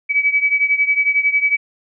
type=beating tone pair; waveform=sine; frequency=2281 / 2292 Hz; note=C#7 / D7; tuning=+49 / -43 cents; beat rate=11 Hz; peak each=-15 / -18 dBFS; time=0.09-1.57 s; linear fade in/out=20 ms; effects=none